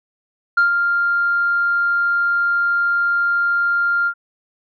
sine tone with ADSR envelope, 1396.9 Hz, F6, in tune, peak -8 dBFS, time 0.57-4.14 s, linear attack 8 ms, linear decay 120 ms, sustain -6 dB, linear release 73 ms, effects tanh soft clip ceiling -8 dBFS

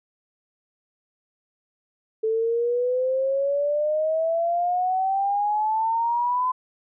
sine exponential sweep, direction up, 437.7 to 1021 Hz, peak -20 dBFS, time 2.23-6.52 s, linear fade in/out 10 ms, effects none

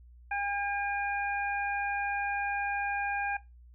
harmonic tone, 807 Hz, G#5, 50 cents flat, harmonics 1 / 2 / 3, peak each -32 / -34 / -36 dBFS, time 0.31-3.37 s, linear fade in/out 5 ms, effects noise-tail reverb RT60 0.2 s tail -17 dB re dry + added 60 Hz sine -51 dBFS peak until 3.74 s

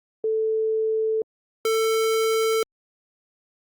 sine / square tone pair in turn, 440 / 444.9 Hz, A4 / A4, 0 / +19 cents, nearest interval unison, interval 19 cents, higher second, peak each -20 dBFS, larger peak neither, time 0.24-1.22 / 1.65-2.63 s, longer neither, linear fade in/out 2 ms, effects Opus 48 kbps

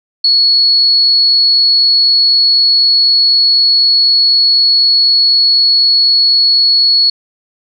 sine tone, 4372 Hz, C#8, 25 cents flat, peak -6 dBFS, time 0.24-7.1 s, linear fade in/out 5 ms, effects none

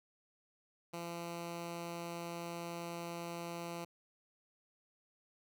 10% pulse tone, 170.5 Hz, F3, 41 cents flat, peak -33 dBFS, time 0.93-3.85 s, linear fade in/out 10 ms, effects none

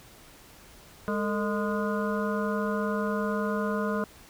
harmonic tone with a mistuned harmonic, 206.3 Hz, G#3, 11 cents flat, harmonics 1 / 2 / 3 / 5 / 6 / 7, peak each -29 / -32 / -34 / -36 / -37 / -37 dBFS, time 1.08-4.04 s, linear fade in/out 0 ms, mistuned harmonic 2, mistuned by +140 cents, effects pink hiss -52 dBFS RMS until 4.29 s

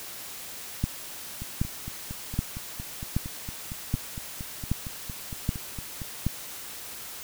two click trains, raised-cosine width 5 ms, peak -23 / -12 dBFS, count 21 / 8, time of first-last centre 1.42-6.018 / 0.84-6.266 s, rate 4.35 / 1.29 Hz, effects white hiss -40 dBFS RMS until 7.23 s

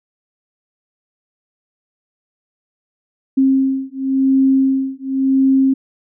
sine beating tone pair, 266.8 / 267.73 Hz, C4 / C4, +34 / +40 cents, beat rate 0.93 Hz, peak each -15 dBFS, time 3.37-5.74 s, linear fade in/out 10 ms, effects none

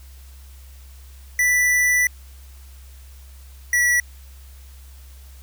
square tone pair in turn, 1975.5 / 1944.9 Hz, B6 / B6, 0 / -27 cents, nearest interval unison, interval 27 cents, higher first, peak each -16 dBFS, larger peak neither, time 1.39-2.07 / 3.73-4 s, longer first, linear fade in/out 2 ms, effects added 66 Hz sine -40 dBFS peak until 5.42 s + white hiss -52 dBFS RMS until 5.42 s

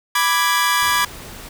sawtooth chord, G# diminished, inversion first, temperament equal, 987.8 / 1174.7 / 1661.2 Hz, B5 / D6 / G#6, 0 / 0 / 0 cents, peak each -16 dBFS, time 0.15-1.05 s, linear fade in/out 5 ms
pink noise, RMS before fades -36 dBFS, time 0.82-1.49 s, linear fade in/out 5 ms
effects none

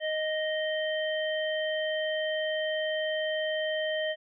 harmonic tone, 622.3 Hz, D#5, in tune, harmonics 1 / 3 / 5, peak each -29 / -34 / -36 dBFS, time 0-4.16 s, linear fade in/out 50 ms, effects none

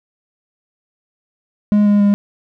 triangle tone with pitch steps, 207.7 / 205.3 / 203 Hz, G#3 / G#3 / G#3, 0 / -20 / -39 cents, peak -7 dBFS, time 1.72-2.14 s, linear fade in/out 0 ms, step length 140 ms, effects none

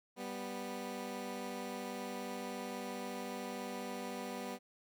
15% pulse tone pair together, 195.5 / 246.1 Hz, G3 / B3, -4 / -6 cents, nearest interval major third, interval 398 cents, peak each -38 / -36 dBFS, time 0.16-4.59 s, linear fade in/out 50 ms, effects none

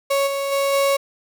35% pulse tone with level steps, 554.4 Hz, C#5, in tune, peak -15 / -20 / -16 / -14 dBFS, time 0.1-0.97 s, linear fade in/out 10 ms, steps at 0.26 / 0.51 / 0.72 s, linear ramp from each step 20 ms, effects none

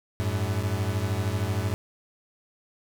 40% pulse beating tone pair, 93.8 / 106.8 Hz, F#2 / G#2, +24 / +49 cents, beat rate 13 Hz, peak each -27 dBFS, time 0.2-1.74 s, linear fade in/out 0 ms, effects none

